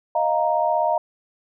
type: chord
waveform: sine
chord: Eb suspended second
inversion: none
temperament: equal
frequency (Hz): 622.3 / 698.5 / 932.3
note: Eb5 / F5 / Bb5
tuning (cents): 0 / 0 / 0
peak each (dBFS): -22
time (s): 0.15-0.98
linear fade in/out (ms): 5
effects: none